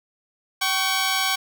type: tone pair together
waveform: 10% pulse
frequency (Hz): 770 / 1115.1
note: G5 / C#6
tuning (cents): -31 / +10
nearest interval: tritone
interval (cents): 641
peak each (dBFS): -15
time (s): 0.61-1.36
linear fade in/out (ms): 10
effects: none